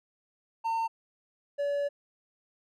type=tone pair in turn; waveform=triangle; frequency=907 / 571.4 Hz; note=A#5 / D5; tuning=-48 / -48 cents; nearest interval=minor sixth; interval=800 cents; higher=first; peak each=-25 dBFS; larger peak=neither; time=0.64-0.88 / 1.58-1.89 s; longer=second; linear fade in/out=20 ms; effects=none